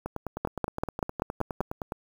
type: two click trains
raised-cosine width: 1 ms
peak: -12 / -18 dBFS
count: 7 / 19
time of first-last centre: 0.45-1.606 / 0.06-1.921 s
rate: 5.19 / 9.67 Hz
effects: 7-bit